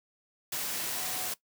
sine tone in noise, 740 Hz, F#5, in tune, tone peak -44 dBFS, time 0.96-1.29 s, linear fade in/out 5 ms, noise white, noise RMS -34 dBFS, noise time 0.52-1.34 s, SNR -13 dB, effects noise-tail reverb RT60 0.1 s tail -18 dB re dry + high-pass 100 Hz 12 dB/octave

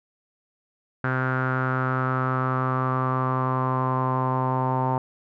sawtooth tone with low-pass filter sweep, 129.4 Hz, C3, 19 cents flat, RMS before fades -24 dBFS, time 1.04-4.98 s, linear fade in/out 2 ms, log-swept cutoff 1500 to 920 Hz, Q 6.8, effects none

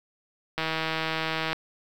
click train, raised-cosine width 0.3 ms, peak -12 dBFS, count 153, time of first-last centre 0.58-1.53 s, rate 160 Hz, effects 7-bit

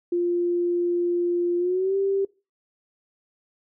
sine tone with pitch glide, 349.2 to 392 Hz, F4 to G4, 0 to 0 cents, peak -20 dBFS, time 0.12-2.25 s, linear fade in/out 5 ms, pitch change +200 cents, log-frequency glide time 1.58-1.96 s, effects noise-tail reverb RT60 0.3 s tail -23 dB re dry

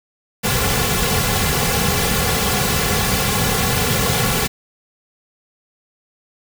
pink noise with comb filter, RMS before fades -18 dBFS, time 0.43-4.48 s, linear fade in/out 20 ms, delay 3.2 ms, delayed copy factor -0.85, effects none

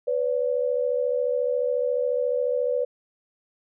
sine tone pair together, 497.3 / 571.5 Hz, B4 / D5, +12 / -47 cents, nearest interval major second, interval 241 cents, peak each -23 / -26 dBFS, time 0.07-2.85 s, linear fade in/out 10 ms, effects none

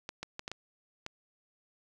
clicks, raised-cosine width 0.2 ms, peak -21 dBFS, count 6, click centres 0.091 / 0.23 / 0.394 / 0.479 / 0.516 / 1.064 s, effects none

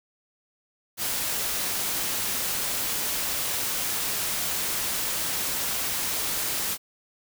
white noise, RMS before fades -28 dBFS, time 0.97-6.78 s, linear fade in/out 50 ms, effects none

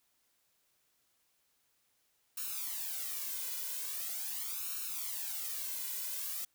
blue noise with flanger, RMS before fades -39 dBFS, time 2.37-6.45 s, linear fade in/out 5 ms, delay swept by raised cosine 0.73 to 2.03 ms, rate 0.42 Hz, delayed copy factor +0.9, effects white hiss -75 dBFS RMS until 6.54 s

